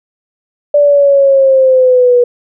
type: linear sweep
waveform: sine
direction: down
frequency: 585 to 483.7 Hz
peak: -4 dBFS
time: 0.74-2.24 s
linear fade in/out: 5 ms
effects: none